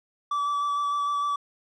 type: tone with vibrato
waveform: triangle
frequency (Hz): 1154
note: D6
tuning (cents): -31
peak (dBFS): -22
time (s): 0.31-1.36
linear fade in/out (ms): 5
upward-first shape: square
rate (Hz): 6.6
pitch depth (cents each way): 10
effects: resampled to 22050 Hz